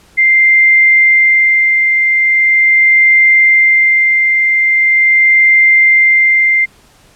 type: tone with tremolo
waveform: sine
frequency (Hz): 2093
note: C7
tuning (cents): 0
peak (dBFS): -4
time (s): 0.17-6.66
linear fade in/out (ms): 20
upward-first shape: sine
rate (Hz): 0.41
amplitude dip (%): 35
effects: pink hiss -46 dBFS RMS until 7.15 s + low-pass 11000 Hz 12 dB/octave